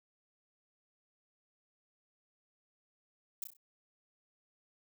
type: noise with echo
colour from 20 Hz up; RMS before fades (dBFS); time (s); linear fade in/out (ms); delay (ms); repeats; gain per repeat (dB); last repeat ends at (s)
violet; -38; 3.42-3.44; 2; 32; 4; -7; 3.568
effects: none